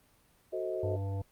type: chord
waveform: sine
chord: F# diminished seventh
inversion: none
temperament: equal with one note detuned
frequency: 370 / 440 / 523.3 / 632 Hz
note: F#4 / A4 / C5 / Eb5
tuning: 0 / 0 / 0 / +27 cents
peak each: -36 / -40 / -40 / -36 dBFS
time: 0.52-0.97 s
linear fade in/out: 20 ms
type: harmonic tone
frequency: 98.1 Hz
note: G2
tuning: 2 cents sharp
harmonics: 1 / 3 / 5 / 7 / 9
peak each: -32 / -46 / -44 / -48 / -51 dBFS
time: 0.83-1.22 s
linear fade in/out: 5 ms
effects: pink hiss -66 dBFS RMS until 1.31 s + Opus 32 kbps